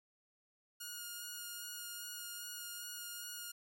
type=tone with vibrato; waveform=5% pulse; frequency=1430 Hz; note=F6; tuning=41 cents sharp; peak=-33 dBFS; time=0.8-3.52 s; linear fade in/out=10 ms; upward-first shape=sine; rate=2.5 Hz; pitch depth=15 cents each way; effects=none